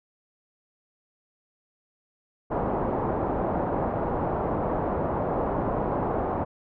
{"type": "low-pass noise", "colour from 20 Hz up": "white", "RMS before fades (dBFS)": -27, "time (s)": [2.5, 6.45], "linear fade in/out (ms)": 20, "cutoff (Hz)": 890, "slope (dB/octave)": 24, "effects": []}